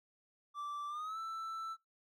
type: tone with pitch glide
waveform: triangle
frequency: 1168 to 1326.3 Hz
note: D6 to E6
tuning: -10 to +10 cents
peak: -37 dBFS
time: 0.54-1.77 s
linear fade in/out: 50 ms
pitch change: +220 cents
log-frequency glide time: 0.88-1.18 s
effects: noise-tail reverb RT60 0.2 s tail -24 dB re dry + MP3 96 kbps